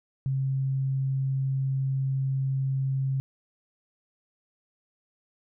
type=tone; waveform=sine; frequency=134.3 Hz; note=C3; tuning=46 cents sharp; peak=-24 dBFS; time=0.26-3.2 s; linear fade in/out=0 ms; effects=none